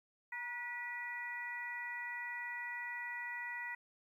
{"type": "harmonic tone with a mistuned harmonic", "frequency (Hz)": 486.6, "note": "B4", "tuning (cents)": -26, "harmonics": [2, 3, 4, 5], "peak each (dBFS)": [-48, -51, -41, -52], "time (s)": [0.32, 3.75], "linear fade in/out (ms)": 5, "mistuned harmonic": 2, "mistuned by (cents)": -39, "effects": ["12-bit"]}